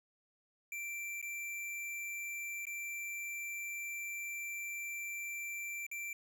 square tone with dropouts, 2349 Hz, D7, in tune, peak -40 dBFS, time 0.72-6.13 s, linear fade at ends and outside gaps 2 ms, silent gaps 1.215-1.226 / 2.654-2.668 / 5.866-5.914 s, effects none

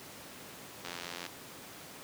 click train, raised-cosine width 0.2 ms, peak -22 dBFS, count 37, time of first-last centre 0.85-1.264 s, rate 87 Hz, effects pink hiss -48 dBFS RMS until 2.03 s + high-pass 150 Hz 12 dB/octave

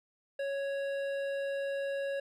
sine tone with hard clipping, 554.4 Hz, C#5, in tune, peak -34 dBFS, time 0.39-2.2 s, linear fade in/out 5 ms, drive 11 dB, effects none

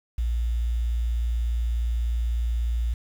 sine tone with quantisation, 58.27 Hz, A#1, in tune, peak -22 dBFS, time 0.18-2.94 s, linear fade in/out 5 ms, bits 8, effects none

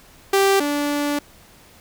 sawtooth tone pair in turn, 392 / 290.4 Hz, G4 / D4, 0 / -19 cents, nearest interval perfect fourth, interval 519 cents, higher first, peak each -10 / -16 dBFS, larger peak first, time 0.33-0.6 / 0.6-1.19 s, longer second, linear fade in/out 5 ms, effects pink hiss -49 dBFS RMS until 1.8 s

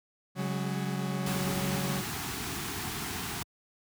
40% pulse chord, C# suspended fourth, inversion none, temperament equal with one note detuned, 138.59 / 185 / 203.7 Hz, C#3 / F#3 / G#3, 0 / 0 / -33 cents, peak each -33 / -32 / -38 dBFS, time 0.35-2.03 s, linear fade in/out 50 ms
pink band-stop noise, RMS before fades -35 dBFS, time 1.26-3.43 s, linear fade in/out 5 ms, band 450 to 690 Hz, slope 96 dB/octave
effects high-pass 80 Hz 12 dB/octave

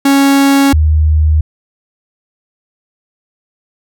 45% pulse / sine tone pair in turn, 276.6 / 77.28 Hz, C#4 / D#2, -4 / -11 cents, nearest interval octave + minor seventh, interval 2207 cents, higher first, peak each -6 dBFS, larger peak neither, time 0.05-0.73 / 0.73-1.41 s, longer neither, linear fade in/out 5 ms, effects none

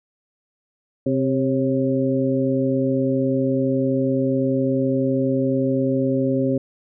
harmonic tone with a mistuned harmonic, 131.8 Hz, C3, 13 cents sharp, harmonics 1 / 2 / 3 / 4, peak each -25 / -20 / -25 / -24 dBFS, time 1.06-6.58 s, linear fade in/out 5 ms, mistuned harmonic 4, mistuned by +51 cents, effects none

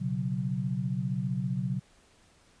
sine chord, B suspended second, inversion none, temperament equal, 123.47 / 138.59 / 185 Hz, B2 / C#3 / F#3, 0 / 0 / 0 cents, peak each -33 / -32 / -32 dBFS, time 0-1.8 s, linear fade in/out 20 ms, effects pink hiss -62 dBFS RMS until 2.6 s + resampled to 22050 Hz

